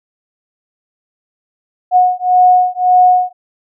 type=beating tone pair; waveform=sine; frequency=728 / 729.8 Hz; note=F#5 / F#5; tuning=-28 / -24 cents; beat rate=1.8 Hz; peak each=-10 dBFS; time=1.91-3.33 s; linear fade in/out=50 ms; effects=none